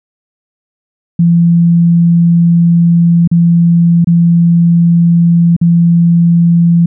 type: tone with dropouts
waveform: sine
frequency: 170 Hz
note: F3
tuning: 46 cents flat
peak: -4 dBFS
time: 1.19-6.86 s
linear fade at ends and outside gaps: 5 ms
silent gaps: 3.276-3.314 / 4.045-4.071 / 5.565-5.613 s
effects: none